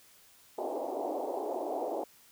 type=band-pass noise; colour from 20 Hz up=white; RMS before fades=-35 dBFS; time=0.58-2.04 s; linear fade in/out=5 ms; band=290 to 820 Hz; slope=48 dB/octave; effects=white hiss -60 dBFS RMS until 2.31 s